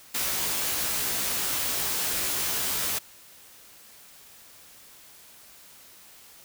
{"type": "noise with comb filter", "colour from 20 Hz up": "white", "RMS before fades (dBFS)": -28, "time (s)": [0.14, 2.99], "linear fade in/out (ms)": 10, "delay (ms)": 16, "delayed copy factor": 0.75, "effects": ["white hiss -51 dBFS RMS until 6.44 s"]}